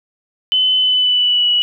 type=tone with pitch glide; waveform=sine; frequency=3030 to 2935 Hz; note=F#7 to F#7; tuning=+40 to -15 cents; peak=-11 dBFS; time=0.52-1.62 s; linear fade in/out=0 ms; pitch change=-55 cents; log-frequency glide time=0.78-1.49 s; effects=none